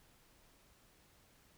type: silence
effects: pink hiss -67 dBFS RMS until 1.57 s